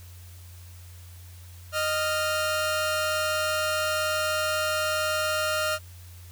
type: tone pair together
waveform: sawtooth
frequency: 618.5 / 1396.9 Hz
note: D#5 / F6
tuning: -10 / 0 cents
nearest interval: octave + major second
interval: 1410 cents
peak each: -23 / -24 dBFS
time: 1.72-5.79 s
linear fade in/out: 50 ms
effects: added 88 Hz sine -43 dBFS peak until 6.31 s + white hiss -53 dBFS RMS until 6.31 s